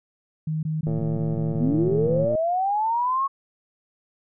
sine tone bursts, 156.4 Hz, D#3, 9 cents sharp, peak -23 dBFS, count 10, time 0.47-2.25 s, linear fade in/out 5 ms, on 160 ms, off 20 ms
click train, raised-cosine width 2 ms, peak -18 dBFS, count 167, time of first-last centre 0.87-2.352 s, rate 112 Hz
sine linear sweep, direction up, 220 to 1108.7 Hz, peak -20 dBFS, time 1.59-3.28 s, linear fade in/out 20 ms
effects none

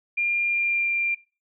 sine tone with pitch glide, 2400 to 2381 Hz, D7 to D7, +37 to +23 cents, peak -21 dBFS, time 0.17-1.15 s, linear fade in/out 10 ms, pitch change -14 cents, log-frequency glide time 0.47-0.9 s, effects noise-tail reverb RT60 0.3 s tail -20 dB re dry

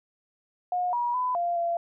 sine tone with pitch steps, 720 / 961 / 1002 / 694 / 684 Hz, F#5 / B5 / B5 / F5 / F5, -47 / -48 / +25 / -11 / -36 cents, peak -24 dBFS, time 0.72-1.77 s, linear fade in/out 2 ms, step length 210 ms, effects none

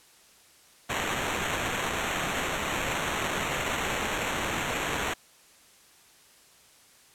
blue noise with sample-and-hold, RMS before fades -30 dBFS, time 0.89-5.14 s, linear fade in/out 10 ms, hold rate 4900 Hz, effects white hiss -57 dBFS RMS until 7.14 s + low-pass 11000 Hz 12 dB/octave

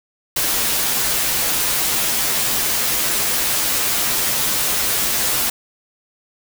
white noise with comb filter, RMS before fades -19 dBFS, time 0.36-5.5 s, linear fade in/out 5 ms, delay 11 ms, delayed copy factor -0.7, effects none

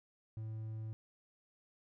triangle tone, 110 Hz, A2, in tune, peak -38 dBFS, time 0.37-0.93 s, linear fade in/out 0 ms, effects none

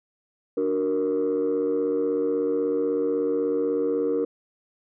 sine chord, D augmented, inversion none, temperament equal, 293.7 / 370 / 466.2 Hz, D4 / F#4 / A#4, 0 / 0 / 0 cents, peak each -26 / -27 / -22 dBFS, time 0.57-4.25 s, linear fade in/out 5 ms, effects tanh soft clip ceiling -17 dBFS

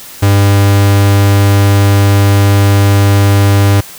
45% pulse tone, 100 Hz, G2, 35 cents sharp, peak -5 dBFS, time 0.22-3.81 s, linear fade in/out 10 ms, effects white hiss -31 dBFS RMS until 3.98 s

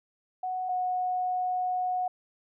sine tone pair in turn, 740 / 731.9 Hz, F#5 / F#5, 0 / -19 cents, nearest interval unison, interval 19 cents, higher first, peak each -29 / -26 dBFS, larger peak second, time 0.43-0.69 / 0.69-2.08 s, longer second, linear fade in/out 5 ms, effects none

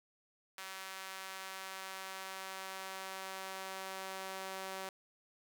sawtooth tone with high-pass filter sweep, 190.7 Hz, G3, 47 cents flat, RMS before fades -45 dBFS, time 0.58-4.89 s, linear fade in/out 2 ms, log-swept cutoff 1300 to 590 Hz, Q 0.85, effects none

